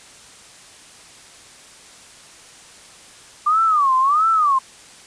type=tone with vibrato; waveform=sine; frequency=1174.7 Hz; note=D6; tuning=in tune; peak=-13 dBFS; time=3.46-4.59 s; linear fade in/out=10 ms; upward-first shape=sine; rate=1.5 Hz; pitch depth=220 cents each way; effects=white hiss -44 dBFS RMS until 5.06 s + resampled to 22050 Hz